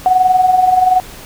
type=tone with amplitude modulation; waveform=sine; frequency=740 Hz; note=F#5; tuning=in tune; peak=-5 dBFS; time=0.06-1 s; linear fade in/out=0 ms; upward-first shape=sine; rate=21.1 Hz; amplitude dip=60%; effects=pink hiss -34 dBFS RMS until 1.25 s